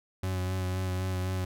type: tone with vibrato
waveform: 40% pulse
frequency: 92.7 Hz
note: F#2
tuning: 4 cents sharp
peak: -28 dBFS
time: 0.23-1.45 s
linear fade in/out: 5 ms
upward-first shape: sine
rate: 3.9 Hz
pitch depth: 22 cents each way
effects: none